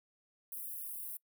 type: high-pass noise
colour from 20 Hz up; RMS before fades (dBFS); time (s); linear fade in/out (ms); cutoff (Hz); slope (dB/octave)
white; -43; 0.52-1.17; 2; 9900; 48
effects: noise-tail reverb RT60 0.1 s tail -24 dB re dry